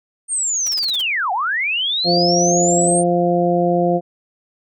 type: linear two-way sweep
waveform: sine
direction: down then up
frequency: 8870 to 698.5 to 8870 Hz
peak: -17 dBFS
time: 0.28-3.04 s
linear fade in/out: 50 ms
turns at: 1.32 s
type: noise bursts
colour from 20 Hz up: white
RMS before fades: -33 dBFS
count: 7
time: 0.66-1.015 s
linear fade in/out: 5 ms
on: 25 ms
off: 30 ms
type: harmonic tone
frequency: 174.61 Hz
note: F3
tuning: in tune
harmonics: 1 / 2 / 3 / 4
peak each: -19 / -19 / -19 / -19 dBFS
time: 2.04-4.01 s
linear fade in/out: 50 ms
effects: none